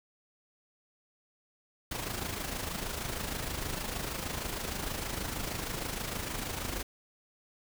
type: noise with amplitude modulation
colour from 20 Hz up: pink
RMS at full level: -34 dBFS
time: 1.91-6.83 s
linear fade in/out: 5 ms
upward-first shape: sine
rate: 26.4 Hz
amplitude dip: 55%
effects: none